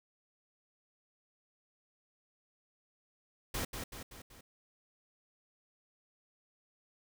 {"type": "noise with echo", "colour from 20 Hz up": "pink", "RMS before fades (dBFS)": -36, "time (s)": [3.54, 3.65], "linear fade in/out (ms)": 5, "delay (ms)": 190, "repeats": 4, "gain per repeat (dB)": -5, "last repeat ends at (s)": 4.41, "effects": []}